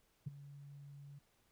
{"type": "tone with ADSR envelope", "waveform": "sine", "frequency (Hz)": 141.8, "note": "C#3", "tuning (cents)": 40, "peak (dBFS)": -35, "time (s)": [0.26, 1.19], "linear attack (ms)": 12, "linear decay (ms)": 18, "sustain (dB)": -16, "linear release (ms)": 9, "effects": ["tanh soft clip ceiling -33 dBFS", "pink hiss -75 dBFS RMS until 1.51 s"]}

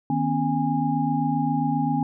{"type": "tone cluster", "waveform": "sine", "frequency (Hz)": [156.2, 244.9, 272.5, 820], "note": ["D#3", "B3", "C#4", "G#5"], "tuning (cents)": [7, -14, -29, -22], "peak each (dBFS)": -26, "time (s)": [0.1, 2.03], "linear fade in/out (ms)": 2, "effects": []}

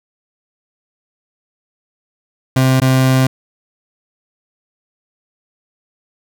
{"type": "tone with dropouts", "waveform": "30% pulse", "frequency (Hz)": 130.8, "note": "C3", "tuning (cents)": 0, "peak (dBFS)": -7, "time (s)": [2.56, 3.27], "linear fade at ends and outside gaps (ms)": 5, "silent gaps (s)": [2.801, 2.817], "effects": []}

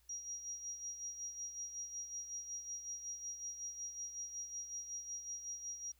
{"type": "tone with tremolo", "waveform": "sine", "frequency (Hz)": 5720, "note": "F8", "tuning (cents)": 41, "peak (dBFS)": -40, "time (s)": [0.09, 5.92], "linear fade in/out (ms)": 5, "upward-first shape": "sine", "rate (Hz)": 5.4, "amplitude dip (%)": 60, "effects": ["added 60 Hz sine -70 dBFS peak until 5.99 s", "white hiss -74 dBFS RMS until 5.99 s"]}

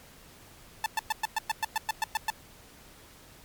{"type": "tone bursts", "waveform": "sawtooth", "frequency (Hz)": 880, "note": "A5", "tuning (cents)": 0, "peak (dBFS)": -21, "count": 12, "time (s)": [0.84, 2.302], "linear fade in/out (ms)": 2, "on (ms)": 21, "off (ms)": 110, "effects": ["pink hiss -53 dBFS RMS until 3.44 s", "MP3 96 kbps"]}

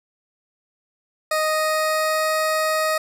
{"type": "tone with pitch glide", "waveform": "20% pulse", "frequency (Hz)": [622.3, 627], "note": ["D#5", "D#5"], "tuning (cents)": [0, 13], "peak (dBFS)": -14, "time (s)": [1.31, 2.98], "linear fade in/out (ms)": 5, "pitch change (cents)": 13, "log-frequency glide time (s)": [1.47, 2.32], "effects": []}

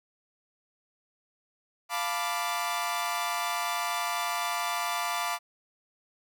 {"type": "chord", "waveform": "sawtooth", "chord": "B half-diminished seventh", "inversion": "second", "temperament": "equal", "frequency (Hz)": [698.5, 880, 987.8, 1174.7], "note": ["F5", "A5", "B5", "D6"], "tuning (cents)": [0, 0, 0, 0], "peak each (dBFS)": [-30, -33, -31, -29], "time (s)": [1.89, 5.39], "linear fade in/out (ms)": 50, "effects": []}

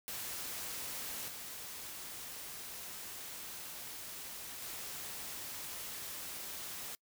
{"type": "noise with level steps", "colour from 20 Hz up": "white", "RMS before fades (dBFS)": [-42, -46, -44], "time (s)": [0.08, 6.95], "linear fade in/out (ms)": 0, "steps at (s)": [1.28, 4.62], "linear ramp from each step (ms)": 2, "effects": ["noise-tail reverb RT60 0.1 s tail -26 dB re dry"]}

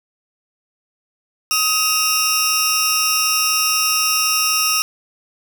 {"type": "tone cluster", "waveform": "sawtooth", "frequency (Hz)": [1264, 2769, 5370, 5690], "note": ["D#6", "F7", "E8", "F8"], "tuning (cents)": [27, -15, 31, 31], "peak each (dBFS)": -18, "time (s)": [1.51, 4.82], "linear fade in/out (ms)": 0, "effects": []}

